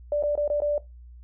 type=tone with dropouts; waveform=sine; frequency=587.3 Hz; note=D5; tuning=in tune; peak=-21 dBFS; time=0.12-0.78 s; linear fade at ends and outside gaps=2 ms; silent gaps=0.226-0.235 / 0.354-0.376 / 0.478-0.5 / 0.603-0.619 s; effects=noise-tail reverb RT60 0.2 s tail -19 dB re dry + added 60 Hz sine -43 dBFS peak until 1.23 s